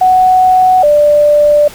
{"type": "tone pair in turn", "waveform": "sine", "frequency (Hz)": [742, 590.5], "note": ["F#5", "D5"], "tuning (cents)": [5, 9], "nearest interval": "major third", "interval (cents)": 396, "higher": "first", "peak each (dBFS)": -4, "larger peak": "neither", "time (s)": [[0.01, 0.83], [0.83, 1.68]], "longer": "second", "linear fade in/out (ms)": 5, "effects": ["pink hiss -32 dBFS RMS until 1.74 s"]}